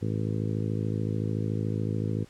harmonic tone, 53.7 Hz, A1, 41 cents flat, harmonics 2 / 3 / 4 / 5 / 6 / 7 / 8 / 9, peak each -29 / -33 / -35 / -37 / -39 / -40 / -41 / -42 dBFS, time 0.01-2.25 s, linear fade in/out 20 ms, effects pink hiss -57 dBFS RMS until 2.29 s + low-pass 9000 Hz 12 dB/octave

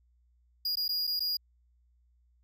square tone with dropouts, 4865 Hz, D#8, 40 cents flat, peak -29 dBFS, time 0.65-1.37 s, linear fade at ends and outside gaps 5 ms, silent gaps 0.756-0.77 / 0.881-0.89 / 1.07-1.074 / 1.195-1.204 s, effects added 60 Hz sine -64 dBFS peak until 2.43 s

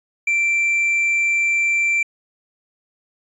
triangle tone, 2349 Hz, D7, in tune, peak -14 dBFS, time 0.27-2.03 s, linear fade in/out 5 ms, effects resampled to 24000 Hz

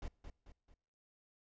brown noise with echo, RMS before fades -42 dBFS, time 0.02-0.08 s, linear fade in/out 2 ms, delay 220 ms, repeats 3, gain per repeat -7 dB, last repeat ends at 0.74 s, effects noise-tail reverb RT60 0.8 s tail -25 dB re dry + resampled to 16000 Hz

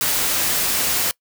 white noise, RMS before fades -20 dBFS, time 0.01-1.11 s, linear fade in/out 0 ms, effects noise-tail reverb RT60 0.1 s tail -24 dB re dry

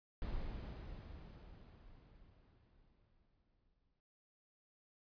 brown noise with exponential decay, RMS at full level -42 dBFS, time 0.22-4 s, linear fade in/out 0 ms, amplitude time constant 820 ms, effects resampled to 11025 Hz

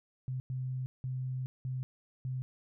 sine tone bursts at uneven times, 129 Hz, C3, 24 cents flat, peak -33 dBFS, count 5, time 0.28-0.4 / 0.5-0.86 / 1.04-1.46 / 1.65-1.83 / 2.25-2.42 s, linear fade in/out 0 ms, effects none

